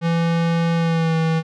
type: tone with pitch glide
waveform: square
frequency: 167.4 to 161.88 Hz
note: E3 to E3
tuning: +27 to -31 cents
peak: -17 dBFS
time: 0.01-1.43 s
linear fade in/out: 50 ms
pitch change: -58 cents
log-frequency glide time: 0.75-1.16 s
effects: low-pass 4000 Hz 12 dB/octave